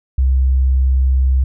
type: tone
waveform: sine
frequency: 65.41 Hz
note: C2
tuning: in tune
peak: -10 dBFS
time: 0.18-1.44 s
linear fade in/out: 5 ms
effects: none